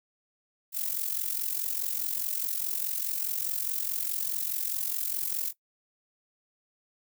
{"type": "noise with amplitude modulation", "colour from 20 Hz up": "violet", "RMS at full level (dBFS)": -28, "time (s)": [0.72, 5.53], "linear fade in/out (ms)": 50, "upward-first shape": "sine", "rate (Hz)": 44.8, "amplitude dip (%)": 75, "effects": ["noise-tail reverb RT60 0.1 s tail -18 dB re dry"]}